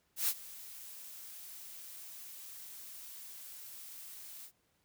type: noise with ADSR envelope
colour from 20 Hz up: blue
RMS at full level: -30 dBFS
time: 0.16-4.52 s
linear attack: 120 ms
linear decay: 55 ms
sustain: -19 dB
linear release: 82 ms
effects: pink hiss -75 dBFS RMS until 4.84 s + high-pass 60 Hz 12 dB/octave